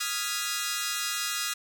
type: chord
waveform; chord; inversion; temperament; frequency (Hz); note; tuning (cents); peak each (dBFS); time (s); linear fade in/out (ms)
10% pulse; F half-diminished seventh; third; equal; 1244.5 / 1396.9 / 1661.2 / 1975.5; Eb6 / F6 / Ab6 / Cb7; 0 / 0 / 0 / 0; -26; 0-1.54; 10
effects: none